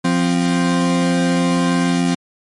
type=tone pair together; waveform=40% pulse; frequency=174.6 / 261.6 Hz; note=F3 / C4; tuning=0 / 0 cents; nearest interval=perfect fifth; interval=700 cents; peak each=-16 dBFS; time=0.04-2.15 s; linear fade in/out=10 ms; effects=low-pass 12000 Hz 12 dB/octave + MP3 48 kbps